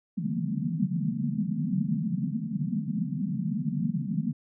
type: band-pass noise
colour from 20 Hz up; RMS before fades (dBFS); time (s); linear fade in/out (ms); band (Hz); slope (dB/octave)
white; -29; 0.17-4.33; 10; 140 to 240; 96
effects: none